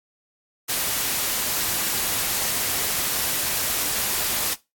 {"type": "noise", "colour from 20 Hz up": "white", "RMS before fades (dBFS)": -24, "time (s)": [0.68, 4.55], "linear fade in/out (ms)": 20, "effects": ["noise-tail reverb RT60 0.2 s tail -17 dB re dry", "AAC 64 kbps"]}